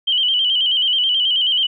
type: tone with vibrato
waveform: sine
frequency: 3058 Hz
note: G7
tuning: 44 cents flat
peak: -14 dBFS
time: 0.07-1.67 s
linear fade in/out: 10 ms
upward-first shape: square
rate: 9.3 Hz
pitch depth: 56 cents each way
effects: none